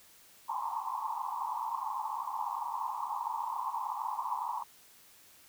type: band-pass noise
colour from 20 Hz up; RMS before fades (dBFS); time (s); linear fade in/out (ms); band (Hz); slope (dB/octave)
pink; -36; 0.48-4.64; 20; 840 to 1100; 96
effects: white hiss -59 dBFS RMS until 5.48 s